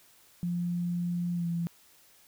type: tone with pitch glide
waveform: sine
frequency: 174.61 to 169.84 Hz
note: F3 to F3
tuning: 0 to -48 cents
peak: -28 dBFS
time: 0.43-1.67 s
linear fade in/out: 0 ms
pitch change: -48 cents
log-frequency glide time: 1.34-1.47 s
effects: white hiss -60 dBFS RMS until 2.27 s